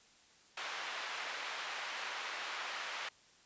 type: band-pass noise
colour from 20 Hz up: white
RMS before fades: -42 dBFS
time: 0.57-3.09 s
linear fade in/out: 5 ms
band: 770 to 2500 Hz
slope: 12 dB/octave
effects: white hiss -64 dBFS RMS until 3.45 s + resampled to 16000 Hz